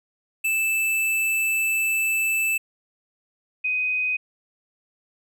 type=tone pair in turn; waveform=square / sine; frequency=2637 / 2504 Hz; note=E7 / D#7; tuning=0 / +10 cents; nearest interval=minor second; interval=90 cents; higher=first; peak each=-21 dBFS; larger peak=neither; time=0.44-2.58 / 3.64-4.17 s; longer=first; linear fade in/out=10 ms; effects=none